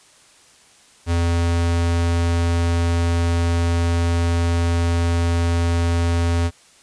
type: tone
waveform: square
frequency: 85.1 Hz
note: F2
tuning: 44 cents flat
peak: -17 dBFS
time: 1.06-6.51 s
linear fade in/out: 50 ms
effects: white hiss -51 dBFS RMS until 6.82 s + resampled to 22050 Hz